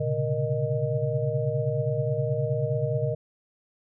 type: tone cluster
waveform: sine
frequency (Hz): 116.4 / 131.9 / 141.4 / 468.5 / 617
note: A#2 / C3 / C#3 / A#4 / D#5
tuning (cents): -2 / +14 / +35 / +9 / -15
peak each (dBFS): -30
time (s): 0-3.15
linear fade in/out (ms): 10
effects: none